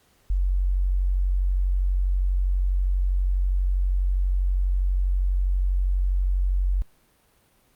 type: tone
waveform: sine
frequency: 46.17 Hz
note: F#1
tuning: 3 cents flat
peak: -19 dBFS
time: 0.3-6.82 s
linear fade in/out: 0 ms
effects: pink hiss -62 dBFS RMS until 7.75 s + Opus 48 kbps